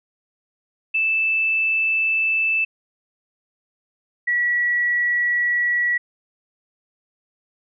sine tone pair in turn, 2637 / 1935.1 Hz, E7 / B6, 0 / -36 cents, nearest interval perfect fourth, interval 536 cents, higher first, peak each -17 dBFS, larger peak neither, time 0.94-2.65 / 4.27-5.98 s, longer neither, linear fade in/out 10 ms, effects none

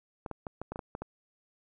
clicks, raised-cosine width 1 ms, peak -23 dBFS, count 9, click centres 0.262 / 0.313 / 0.468 / 0.616 / 0.72 / 0.759 / 0.792 / 0.951 / 1.02 s, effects none

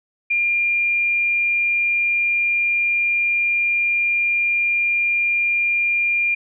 sine tone, 2400 Hz, D7, 37 cents sharp, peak -16 dBFS, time 0.3-6.35 s, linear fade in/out 10 ms, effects none

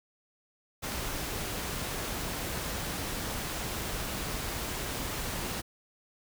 pink noise, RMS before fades -35 dBFS, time 0.82-5.62 s, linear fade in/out 20 ms, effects none

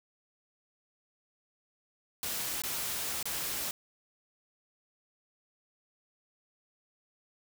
white noise with dropouts, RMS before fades -35 dBFS, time 2.23-3.71 s, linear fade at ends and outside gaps 1 ms, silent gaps 2.62-2.636 / 3.228-3.255 s, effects none

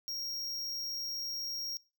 square tone, 5588 Hz, F8, in tune, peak -36 dBFS, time 0.08-1.77 s, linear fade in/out 0 ms, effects noise-tail reverb RT60 0.3 s tail -22 dB re dry

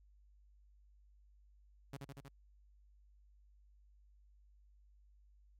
sawtooth tone with echo, 138.59 Hz, C#3, in tune, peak -40 dBFS, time 1.93-1.97 s, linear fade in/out 5 ms, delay 79 ms, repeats 4, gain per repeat -2 dB, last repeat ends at 2.286 s, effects added 50 Hz sine -63 dBFS peak until 5.59 s + AAC 48 kbps

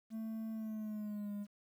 triangle tone with pitch glide, 221.9 to 204.7 Hz, A3 to G#3, +15 to -25 cents, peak -37 dBFS, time 0.1-1.47 s, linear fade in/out 50 ms, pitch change -140 cents, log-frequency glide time 0.52-1.32 s, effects 11-bit

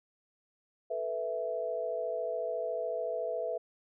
sine chord, A suspended second, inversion none, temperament equal, 440 / 493.9 / 659.3 Hz, A4 / B4 / E5, 0 / 0 / 0 cents, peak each -39 / -36 / -34 dBFS, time 0.9-3.58 s, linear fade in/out 10 ms, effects none

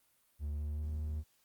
triangle tone with pitch glide, 73.42 to 76.32 Hz, D2 to D#2, 0 to -33 cents, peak -33 dBFS, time 0.39-1.24 s, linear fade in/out 50 ms, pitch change +67 cents, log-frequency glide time 0.5-0.9 s, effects white hiss -72 dBFS RMS until 1.44 s + Opus 32 kbps

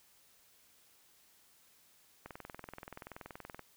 click train, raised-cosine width 0.5 ms, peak -30 dBFS, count 29, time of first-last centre 2.26-3.593 s, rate 21 Hz, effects white hiss -66 dBFS RMS until 3.76 s

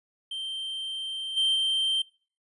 triangle tone with level steps, 3136 Hz, G7, in tune, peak -30 / -20 / -22 dBFS, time 0.31-2.02 s, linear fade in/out 5 ms, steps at 1.36 / 1.54 s, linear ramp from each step 20 ms, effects noise-tail reverb RT60 0.4 s tail -22 dB re dry + resampled to 24000 Hz

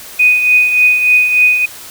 sine tone with tremolo, 2489 Hz, D#7, in tune, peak -4 dBFS, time 0.19-1.66 s, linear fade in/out 10 ms, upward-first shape triangle, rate 3.4 Hz, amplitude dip 60%, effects white hiss -32 dBFS RMS until 1.9 s

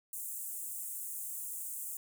pink high-pass noise, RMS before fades -41 dBFS, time 0.13-1.97 s, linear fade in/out 2 ms, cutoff 7600 Hz, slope 48 dB/octave, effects none

